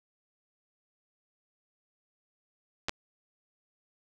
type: clicks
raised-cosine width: 0.2 ms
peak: -13 dBFS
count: 2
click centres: 2.885 / 2.894 s
effects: none